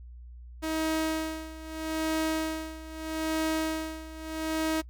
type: tone with tremolo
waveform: sawtooth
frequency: 317.4 Hz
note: D#4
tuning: 35 cents sharp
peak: -22 dBFS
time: 0.62-4.82 s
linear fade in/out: 20 ms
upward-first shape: sine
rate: 0.79 Hz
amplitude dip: 85%
effects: noise-tail reverb RT60 0.1 s tail -24 dB re dry + added 60 Hz sine -43 dBFS peak until 4.89 s